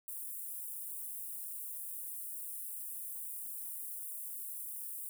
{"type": "high-pass noise", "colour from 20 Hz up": "white", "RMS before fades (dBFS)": -43, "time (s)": [0.08, 5.09], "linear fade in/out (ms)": 0, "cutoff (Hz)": 8800, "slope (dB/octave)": 48, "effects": []}